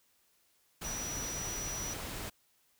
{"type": "tone in noise", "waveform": "sine", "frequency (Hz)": 5860, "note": "F#8", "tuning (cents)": -18, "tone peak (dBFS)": -38, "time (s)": [0.84, 1.94], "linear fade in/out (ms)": 10, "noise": "pink", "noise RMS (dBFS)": -41, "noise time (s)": [0.81, 2.3], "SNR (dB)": 0, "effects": ["white hiss -71 dBFS RMS until 2.79 s"]}